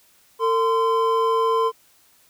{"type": "tone pair together", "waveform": "triangle", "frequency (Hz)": [451.7, 1030.9], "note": ["A4", "C6"], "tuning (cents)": [45, -26], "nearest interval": "octave + major second", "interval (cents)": 1429, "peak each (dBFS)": -18, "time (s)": [0.39, 1.72], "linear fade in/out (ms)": 50, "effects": ["white hiss -57 dBFS RMS until 2.29 s"]}